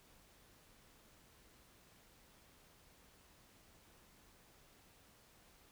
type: silence
effects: pink hiss -66 dBFS RMS until 5.71 s